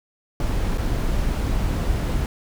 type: noise with dropouts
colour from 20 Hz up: brown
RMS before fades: -22 dBFS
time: 0.4-2.26 s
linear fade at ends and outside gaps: 1 ms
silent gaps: 0.776-0.781 s
effects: none